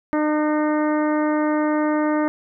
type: harmonic tone with a mistuned harmonic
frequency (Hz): 303.2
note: D#4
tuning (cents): -45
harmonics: 1 / 2 / 3 / 4 / 5 / 6 / 7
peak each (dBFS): -19 / -24 / -28 / -30 / -34 / -34 / -40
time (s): 0.13-2.28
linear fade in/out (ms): 0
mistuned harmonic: 6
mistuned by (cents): +22
effects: none